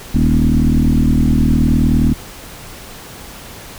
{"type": "tone with frequency modulation", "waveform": "sine", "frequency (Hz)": 142.6, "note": "C#3", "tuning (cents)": 49, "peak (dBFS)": -9, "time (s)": [0.14, 2.14], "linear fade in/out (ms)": 10, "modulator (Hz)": 39.4, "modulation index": 3.5, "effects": ["pink hiss -34 dBFS RMS until 3.78 s"]}